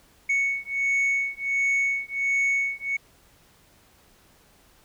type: beating tone pair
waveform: sine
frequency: 2217 / 2218.4 Hz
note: C#7 / C#7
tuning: 0 / +1 cents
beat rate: 1.4 Hz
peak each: -23 dBFS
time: 0.29-2.97 s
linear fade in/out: 10 ms
effects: tanh soft clip ceiling -19 dBFS + pink hiss -58 dBFS RMS until 4.84 s